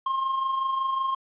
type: tone with amplitude modulation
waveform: triangle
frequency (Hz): 1066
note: C6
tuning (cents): +32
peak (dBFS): -20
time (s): 0.06-1.15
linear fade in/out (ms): 5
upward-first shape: sine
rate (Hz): 25.4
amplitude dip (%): 45
effects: resampled to 8000 Hz + 10-bit